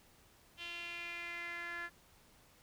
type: tone with band-pass filter sweep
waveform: sawtooth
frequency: 344.1 Hz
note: F4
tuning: 26 cents flat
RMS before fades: -44 dBFS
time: 0.57-1.9 s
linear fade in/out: 50 ms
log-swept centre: 3000 to 1700 Hz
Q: 5
effects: pink hiss -65 dBFS RMS until 2.62 s